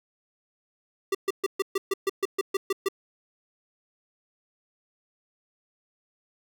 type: tone bursts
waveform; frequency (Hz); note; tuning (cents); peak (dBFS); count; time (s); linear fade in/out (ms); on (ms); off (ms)
square; 390; G4; -9; -23; 12; 1.12-2.886; 5; 28; 130
effects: none